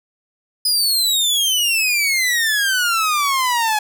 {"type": "exponential sweep", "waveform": "sawtooth", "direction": "down", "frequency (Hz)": [5030, 837], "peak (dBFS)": -12, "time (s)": [0.65, 3.79], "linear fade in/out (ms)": 5, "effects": []}